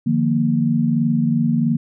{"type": "chord", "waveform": "sine", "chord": "Eb suspended second", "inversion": "none", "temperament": "equal with one note detuned", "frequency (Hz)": [151.66, 174.61, 233.1], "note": ["Eb3", "F3", "Bb3"], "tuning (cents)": [-44, 0, 0], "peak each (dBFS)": [-20, -22, -17], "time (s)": [0.06, 1.77], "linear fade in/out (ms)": 10, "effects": []}